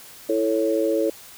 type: chord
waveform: sine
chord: A major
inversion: second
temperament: equal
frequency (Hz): 329.6 / 440 / 554.4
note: E4 / A4 / C#5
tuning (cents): 0 / 0 / 0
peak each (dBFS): -23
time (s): 0.29-1.1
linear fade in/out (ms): 5
effects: white hiss -44 dBFS RMS until 1.37 s